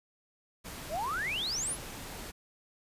pink noise, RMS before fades -43 dBFS, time 0.64-2.32 s, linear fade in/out 20 ms
sine exponential sweep, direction up, 563 to 11460 Hz, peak -31 dBFS, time 0.89-1.77 s, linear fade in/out 50 ms
effects resampled to 32000 Hz

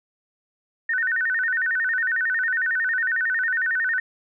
sine tone with vibrato, 1661.2 Hz, G#6, in tune, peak -20 dBFS, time 0.89-4 s, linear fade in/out 5 ms, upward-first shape square, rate 11 Hz, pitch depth 170 cents each way, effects none

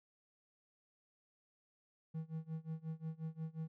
triangle tone with tremolo, 160 Hz, D#3, 49 cents sharp, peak -36 dBFS, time 2.14-3.68 s, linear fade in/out 10 ms, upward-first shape sine, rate 5.6 Hz, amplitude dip 95%, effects none

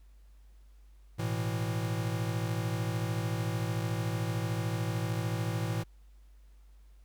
square chord, A suspended second, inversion none, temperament equal, 110 / 123.47 / 164.81 Hz, A2 / B2 / E3, 0 / 0 / 0 cents, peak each -33 / -38 / -37 dBFS, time 1.18-5.84 s, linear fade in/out 20 ms, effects added 50 Hz sine -53 dBFS peak until 7.04 s + pink hiss -72 dBFS RMS until 7.04 s

